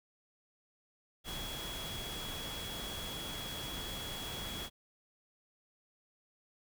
sine tone in noise, 3343 Hz, G#7, 11 cents sharp, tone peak -43 dBFS, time 1.24-4.7 s, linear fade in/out 50 ms, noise pink, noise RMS -43 dBFS, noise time 1.24-4.7 s, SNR -3 dB, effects none

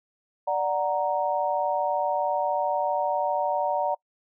sine chord, D augmented, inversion none, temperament equal, 587.3 / 740 / 932.3 Hz, D5 / F#5 / A#5, 0 / 0 / 0 cents, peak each -27 dBFS, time 0.47-3.95 s, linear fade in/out 10 ms, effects noise-tail reverb RT60 0.1 s tail -25 dB re dry

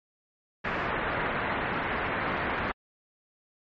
white low-pass noise, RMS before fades -30 dBFS, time 0.64-2.72 s, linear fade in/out 10 ms, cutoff 2000 Hz, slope 24 dB/octave, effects MP3 32 kbps

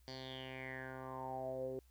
10% pulse tone with low-pass filter sweep, 130.81 Hz, C3, in tune, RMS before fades -45 dBFS, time 0.08-1.79 s, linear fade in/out 0 ms, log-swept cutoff 4800 to 420 Hz, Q 7.1, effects added 62 Hz sine -64 dBFS peak until 1.9 s + white hiss -75 dBFS RMS until 1.9 s

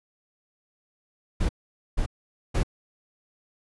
brown noise bursts, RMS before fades -23 dBFS, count 3, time 1.4-2.633 s, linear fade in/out 10 ms, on 91 ms, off 480 ms, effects resampled to 24000 Hz

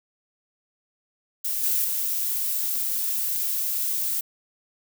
violet noise with level steps, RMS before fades -27 / -23 / -26 dBFS, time 1.44-4.21 s, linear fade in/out 10 ms, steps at 1.63 / 1.84 s, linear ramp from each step 5 ms, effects none

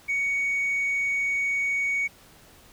sine tone, 2236 Hz, C#7, 14 cents sharp, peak -21 dBFS, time 0.08-2.08 s, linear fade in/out 20 ms, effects tanh soft clip ceiling -21 dBFS + pink hiss -53 dBFS RMS until 2.72 s

